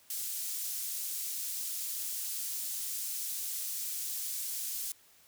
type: high-pass noise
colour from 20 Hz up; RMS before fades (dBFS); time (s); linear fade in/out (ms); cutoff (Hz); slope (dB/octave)
pink; -37; 0.1-4.92; 2; 7500; 12
effects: white hiss -62 dBFS RMS until 5.27 s